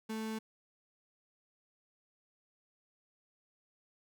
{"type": "tone", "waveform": "35% pulse", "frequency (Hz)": 220, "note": "A3", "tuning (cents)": 0, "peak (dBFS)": -35, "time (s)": [0.09, 0.39], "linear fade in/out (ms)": 10, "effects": []}